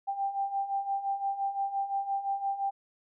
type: beating tone pair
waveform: sine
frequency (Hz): 786 / 791.8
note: G5 / G5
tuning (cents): +4 / +17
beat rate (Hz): 5.8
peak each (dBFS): -35 / -30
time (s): 0.07-2.71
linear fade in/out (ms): 20
effects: none